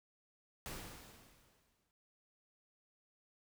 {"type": "noise with exponential decay", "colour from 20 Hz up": "pink", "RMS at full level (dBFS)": -44, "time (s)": [0.66, 1.91], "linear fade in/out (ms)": 0, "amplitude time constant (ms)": 270, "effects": []}